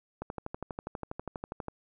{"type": "click train", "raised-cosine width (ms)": 1, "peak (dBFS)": -22, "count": 19, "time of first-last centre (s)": [0.22, 1.683], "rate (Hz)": 12.3, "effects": []}